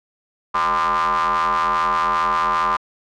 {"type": "ring-modulated tone", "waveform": "40% pulse", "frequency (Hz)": 82.41, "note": "E2", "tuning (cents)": 0, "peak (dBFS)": -13, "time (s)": [0.54, 2.77], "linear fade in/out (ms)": 10, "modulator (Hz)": 1110, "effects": ["low-pass 5000 Hz 12 dB/octave"]}